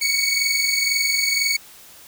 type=tone pair together; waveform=20% pulse; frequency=2220 / 2242 Hz; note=C#7 / C#7; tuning=+2 / +19 cents; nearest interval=unison; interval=17 cents; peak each=-16 dBFS; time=0.01-1.57 s; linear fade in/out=10 ms; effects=white hiss -45 dBFS RMS until 2.07 s